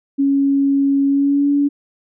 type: tone with pitch glide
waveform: sine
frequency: 277.2 to 285.2 Hz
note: C#4 to C#4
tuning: 0 to +49 cents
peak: -12 dBFS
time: 0.18-1.69 s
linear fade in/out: 20 ms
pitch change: +49 cents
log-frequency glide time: 1.06-1.5 s
effects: none